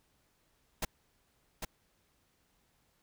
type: noise with echo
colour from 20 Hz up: pink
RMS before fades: -33 dBFS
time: 0.82-0.85 s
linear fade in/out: 5 ms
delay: 800 ms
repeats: 1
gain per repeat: -5 dB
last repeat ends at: 1.65 s
effects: pink hiss -73 dBFS RMS until 3.02 s